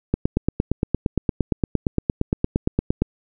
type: click train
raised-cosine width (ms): 3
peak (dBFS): -5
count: 26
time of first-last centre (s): 0.14-3.02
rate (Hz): 8.68
effects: none